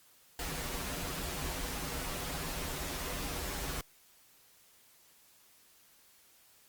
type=noise with comb filter; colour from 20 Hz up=pink; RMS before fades=-38 dBFS; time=0.39-3.81 s; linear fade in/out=2 ms; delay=9.2 ms; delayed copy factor=-0.9; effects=white hiss -63 dBFS RMS until 6.68 s + Opus 48 kbps